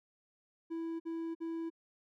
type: tone bursts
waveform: triangle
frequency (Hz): 329.6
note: E4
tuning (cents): 0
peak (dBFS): -34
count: 3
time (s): 0.7-1.702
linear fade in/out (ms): 20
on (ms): 300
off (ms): 51
effects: none